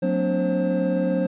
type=tone cluster; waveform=triangle; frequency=183.5 / 226.4 / 253.9 / 290.6 / 531 Hz; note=F#3 / A3 / B3 / D4 / C5; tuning=-14 / +50 / +48 / -18 / +25 cents; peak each=-22 / -30 / -26 / -26 / -22 dBFS; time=0.02-1.27 s; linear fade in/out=10 ms; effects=resampled to 8000 Hz